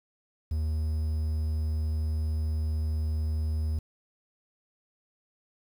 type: tone with quantisation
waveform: triangle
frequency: 77.78 Hz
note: D#2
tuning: in tune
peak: -24 dBFS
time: 0.51-3.79 s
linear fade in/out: 5 ms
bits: 9
effects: none